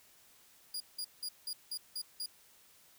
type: tone bursts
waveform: sawtooth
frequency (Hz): 4856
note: D#8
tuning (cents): -43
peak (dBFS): -34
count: 7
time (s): 0.74-2.261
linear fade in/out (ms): 5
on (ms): 63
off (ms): 180
effects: white hiss -63 dBFS RMS until 2.98 s